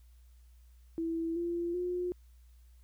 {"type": "tone with pitch steps", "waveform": "sine", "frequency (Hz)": [329.6, 343.2, 357.4], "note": ["E4", "F4", "F4"], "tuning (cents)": [0, -30, 40], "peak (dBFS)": -31, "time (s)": [0.98, 2.12], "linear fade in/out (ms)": 0, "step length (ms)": 380, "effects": ["added 60 Hz sine -55 dBFS peak until 2.83 s", "white hiss -73 dBFS RMS until 2.83 s"]}